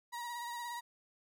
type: tone with vibrato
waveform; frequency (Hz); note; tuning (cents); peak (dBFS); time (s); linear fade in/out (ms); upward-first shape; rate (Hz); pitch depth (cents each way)
35% pulse; 953; A#5; +38; -38; 0.12-0.81; 20; triangle; 17; 36
effects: none